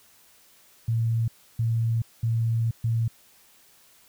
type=tone bursts at uneven times; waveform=sine; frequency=114.4 Hz; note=A#2; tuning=32 cents flat; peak=-21 dBFS; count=4; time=0.88-1.28 / 1.59-2.02 / 2.23-2.71 / 2.84-3.08 s; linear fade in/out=5 ms; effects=white hiss -57 dBFS RMS until 4.08 s

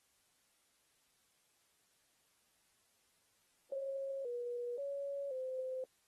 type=tone with pitch steps; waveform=sine; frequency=544 / 483 / 560 / 517 Hz; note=C#5 / B4 / C#5 / C5; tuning=-33 / -39 / +18 / -21 cents; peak=-38 dBFS; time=3.72-5.84 s; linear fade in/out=2 ms; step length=530 ms; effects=white hiss -75 dBFS RMS until 6.07 s + AAC 32 kbps

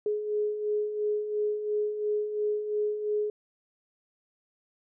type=beating tone pair; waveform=sine; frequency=418.1 / 421 Hz; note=G#4 / G#4; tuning=+12 / +24 cents; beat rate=2.9 Hz; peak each=-35 / -27 dBFS; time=0.06-3.3 s; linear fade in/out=2 ms; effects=none

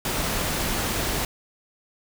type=noise; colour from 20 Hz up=pink; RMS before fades=-26 dBFS; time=0.05-1.25 s; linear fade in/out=2 ms; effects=none

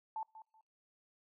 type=tone with echo; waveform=sine; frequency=880 Hz; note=A5; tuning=in tune; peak=-37 dBFS; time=0.16-0.23 s; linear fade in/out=2 ms; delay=190 ms; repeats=2; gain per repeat=-13 dB; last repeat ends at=0.61 s; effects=noise-tail reverb RT60 0.4 s tail -26 dB re dry

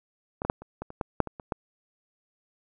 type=clicks; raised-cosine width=1 ms; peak=-19 / -16 / -6 / -29 / -20 / -27 / -14 / -6 / -21 / -25 / -14 dBFS; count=11; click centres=0.419 / 0.45 / 0.499 / 0.62 / 0.82 / 0.904 / 1.012 / 1.203 / 1.273 / 1.398 / 1.522 s; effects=none

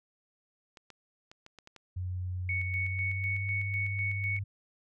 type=clicks; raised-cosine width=0.2 ms; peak=-32 dBFS; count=7; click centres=0.772 / 0.903 / 1.315 / 1.464 / 1.587 / 1.674 / 1.763 s
type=tone with pitch glide; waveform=sine; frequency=90.9 to 99.13 Hz; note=F#2 to G2; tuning=-30 to +20 cents; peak=-32 dBFS; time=1.96-4.44 s; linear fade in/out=10 ms; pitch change=+150 cents; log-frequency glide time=2.67-3.51 s
type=tone with tremolo; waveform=sine; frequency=2221 Hz; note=C#7; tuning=3 cents sharp; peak=-30 dBFS; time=2.49-4.39 s; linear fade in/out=2 ms; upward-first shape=square; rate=4 Hz; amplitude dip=45%
effects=none

